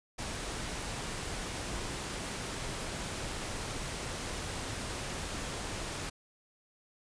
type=noise; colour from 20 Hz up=pink; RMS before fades=-38 dBFS; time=0.18-6.1 s; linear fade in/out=10 ms; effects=resampled to 22050 Hz